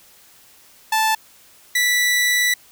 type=tone pair in turn; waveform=sawtooth; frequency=878 / 1966.9 Hz; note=A5 / B6; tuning=-4 / -8 cents; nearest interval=octave + major second; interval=1396 cents; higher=second; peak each=-12 dBFS; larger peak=neither; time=0.92-1.15 / 1.75-2.54 s; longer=second; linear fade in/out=5 ms; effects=white hiss -50 dBFS RMS until 2.71 s